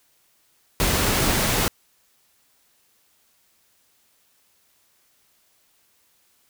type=noise; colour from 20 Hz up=pink; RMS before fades=-21 dBFS; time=0.8-1.68 s; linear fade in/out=0 ms; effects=white hiss -63 dBFS RMS until 6.49 s